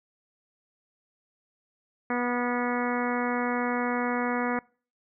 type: harmonic tone with a mistuned harmonic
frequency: 244.3 Hz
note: B3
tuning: 19 cents flat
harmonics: 1 / 2 / 3 / 4 / 5 / 6 / 7 / 8 / 9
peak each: -29 / -32 / -34 / -35 / -36 / -37 / -37 / -38 / -39 dBFS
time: 2.1-4.59 s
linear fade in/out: 2 ms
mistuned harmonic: 6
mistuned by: -19 cents
effects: noise-tail reverb RT60 0.4 s tail -25 dB re dry